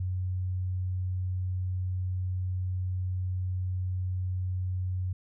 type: tone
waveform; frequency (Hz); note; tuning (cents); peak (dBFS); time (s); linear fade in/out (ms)
sine; 92; F#2; -9; -28; 0-5.13; 5
effects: none